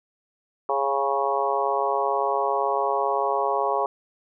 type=harmonic tone with a mistuned harmonic; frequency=137.9 Hz; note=C#3; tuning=9 cents flat; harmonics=3 / 4 / 5 / 6 / 7 / 8; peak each=-28 / -28 / -28 / -28 / -28 / -28 dBFS; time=0.69-3.86 s; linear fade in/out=2 ms; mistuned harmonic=5; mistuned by=+18 cents; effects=none